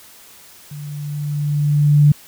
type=tone with level ramp; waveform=sine; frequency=146.83 Hz; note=D3; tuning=in tune; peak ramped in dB=-29 to -6 dBFS; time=0.71-2.12 s; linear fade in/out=5 ms; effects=white hiss -44 dBFS RMS until 2.27 s